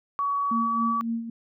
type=tone with pitch glide; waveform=sine; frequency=1129 to 1144.8 Hz; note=C#6 to D6; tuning=+31 to -45 cents; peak=-23 dBFS; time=0.19-1.01 s; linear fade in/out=0 ms; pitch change=+24 cents; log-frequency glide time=0.37-0.84 s
type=tone with tremolo; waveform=sine; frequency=230 Hz; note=A#3; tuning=23 cents flat; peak=-24 dBFS; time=0.51-1.3 s; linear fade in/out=5 ms; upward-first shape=sine; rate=3.7 Hz; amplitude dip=65%
effects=none